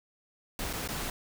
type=noise with dropouts; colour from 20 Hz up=pink; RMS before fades=-35 dBFS; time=0.59-1.1 s; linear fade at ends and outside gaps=2 ms; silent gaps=0.73-0.734 / 0.877-0.887 s; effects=none